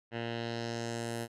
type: tone with low-pass filter sweep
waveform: 10% pulse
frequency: 116.54 Hz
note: A#2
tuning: in tune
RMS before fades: -37 dBFS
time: 0.11-1.28 s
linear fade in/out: 50 ms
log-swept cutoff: 2500 to 12000 Hz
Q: 1.9
effects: none